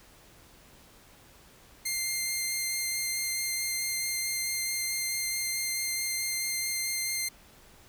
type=tone with vibrato; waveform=10% pulse; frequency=2100 Hz; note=C7; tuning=6 cents sharp; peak=-20 dBFS; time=1.85-7.29 s; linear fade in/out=10 ms; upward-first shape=triangle; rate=4.6 Hz; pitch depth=11 cents each way; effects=pink hiss -56 dBFS RMS until 7.88 s